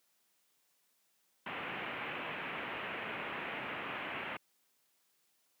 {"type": "low-pass noise", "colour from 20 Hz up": "white", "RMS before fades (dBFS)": -41, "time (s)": [1.46, 4.37], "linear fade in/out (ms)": 5, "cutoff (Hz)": 2800, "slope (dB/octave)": 48, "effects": ["white hiss -75 dBFS RMS until 5.6 s", "high-pass 150 Hz 12 dB/octave"]}